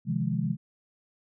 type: chord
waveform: sine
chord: F minor seventh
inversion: second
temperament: just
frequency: 130.96 / 157.15 / 174.61 / 209.5 Hz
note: C3 / Eb3 / F3 / Ab3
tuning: +2 / +18 / 0 / +15 cents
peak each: -31 dBFS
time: 0.05-0.57 s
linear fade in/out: 50 ms
effects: none